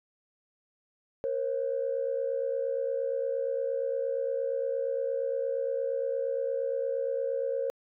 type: tone pair together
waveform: sine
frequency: 470 / 538.6 Hz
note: A#4 / C#5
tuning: +14 / -50 cents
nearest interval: major second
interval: 236 cents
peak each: -31 / -29 dBFS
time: 1.24-7.7 s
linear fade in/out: 0 ms
effects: tanh soft clip ceiling -20 dBFS